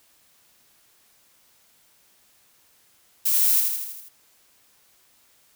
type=noise with echo; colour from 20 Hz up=violet; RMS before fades=-21 dBFS; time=3.25-3.61 s; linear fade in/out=10 ms; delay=80 ms; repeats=6; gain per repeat=-4 dB; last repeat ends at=4.09 s; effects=white hiss -60 dBFS RMS until 5.55 s